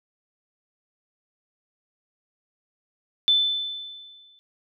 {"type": "tone with exponential decay", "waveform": "sine", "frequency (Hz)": 3520, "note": "A7", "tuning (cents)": 0, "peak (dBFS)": -14, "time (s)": [3.28, 4.39], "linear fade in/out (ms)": 0, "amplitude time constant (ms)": 240, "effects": []}